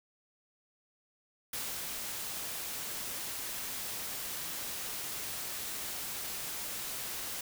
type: noise with ADSR envelope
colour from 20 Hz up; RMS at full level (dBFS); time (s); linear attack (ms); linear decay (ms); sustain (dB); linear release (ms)
white; -37; 1.53-7.41; 5; 240; -2; 3
effects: none